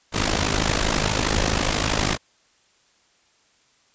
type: noise with amplitude modulation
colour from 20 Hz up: pink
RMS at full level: -18 dBFS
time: 0.12-2.18 s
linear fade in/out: 50 ms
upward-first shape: sine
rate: 52.4 Hz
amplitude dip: 80%
effects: white hiss -61 dBFS RMS until 3.94 s + resampled to 16000 Hz